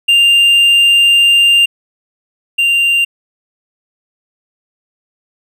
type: tone pair in turn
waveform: triangle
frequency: 2794 / 2783 Hz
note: F7 / F7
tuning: 0 / -7 cents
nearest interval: unison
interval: 7 cents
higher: first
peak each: -4 / -7 dBFS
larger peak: first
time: 0.08-1.66 / 2.58-3.05 s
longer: first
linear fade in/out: 10 ms
effects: none